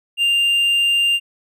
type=tone; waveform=triangle; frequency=2794 Hz; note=F7; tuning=in tune; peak=-12 dBFS; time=0.17-1.2 s; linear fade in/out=50 ms; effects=none